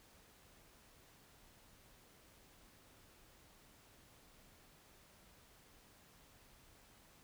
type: silence
effects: pink hiss -65 dBFS RMS until 7.23 s